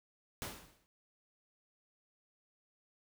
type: noise with exponential decay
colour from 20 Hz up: pink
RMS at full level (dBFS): -39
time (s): 0.42-0.86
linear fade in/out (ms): 0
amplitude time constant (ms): 95
effects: none